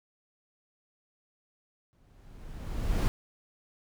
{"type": "noise with exponential growth", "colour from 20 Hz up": "brown", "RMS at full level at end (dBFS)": -23, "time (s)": [1.93, 3.08], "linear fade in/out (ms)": 0, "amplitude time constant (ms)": 250, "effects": []}